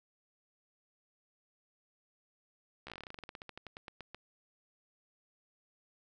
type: slowing click train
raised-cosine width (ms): 0.3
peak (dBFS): -29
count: 24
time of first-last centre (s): 2.87-4.146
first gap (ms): 14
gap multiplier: 1.11
effects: none